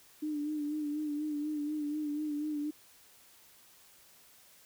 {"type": "tone with vibrato", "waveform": "sine", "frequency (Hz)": 299, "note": "D4", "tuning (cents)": 31, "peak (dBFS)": -32, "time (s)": [0.22, 2.71], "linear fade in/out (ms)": 10, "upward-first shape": "sine", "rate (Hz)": 4.1, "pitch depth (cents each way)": 43, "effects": ["white hiss -60 dBFS RMS until 4.65 s"]}